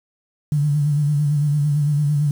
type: tone with vibrato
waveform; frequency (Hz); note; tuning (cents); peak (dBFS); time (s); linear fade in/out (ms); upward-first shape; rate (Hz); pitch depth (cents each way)
sine; 146.83; D3; 0; -15; 0.52-2.31; 2; sine; 8.9; 53
effects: 7-bit